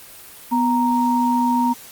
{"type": "tone pair together", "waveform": "sine", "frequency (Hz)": [246.9, 932.3], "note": ["B3", "A#5"], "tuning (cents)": [0, 0], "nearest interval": "octave + major seventh", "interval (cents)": 2300, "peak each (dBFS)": -18, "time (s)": [0.51, 1.74], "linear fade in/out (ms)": 20, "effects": ["white hiss -41 dBFS RMS until 1.91 s", "Opus 32 kbps"]}